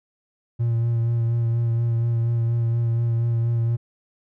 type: tone with vibrato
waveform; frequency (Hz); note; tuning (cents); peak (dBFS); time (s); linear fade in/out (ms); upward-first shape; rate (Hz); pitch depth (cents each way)
triangle; 116.54; A#2; 0; -16; 0.59-3.77; 20; sine; 4.2; 21
effects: tanh soft clip ceiling -12 dBFS